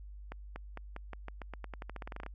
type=accelerating click train; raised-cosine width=0.5 ms; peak=-27 dBFS; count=20; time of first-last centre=0.32-2.263 s; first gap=240 ms; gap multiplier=0.89; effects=added 50 Hz sine -45 dBFS peak until 2.34 s